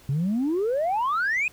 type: exponential sweep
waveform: sine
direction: up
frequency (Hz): 130.81 to 2571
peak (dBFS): -20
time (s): 0.09-1.48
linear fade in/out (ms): 2
effects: tanh soft clip ceiling -19 dBFS + pink hiss -53 dBFS RMS until 1.52 s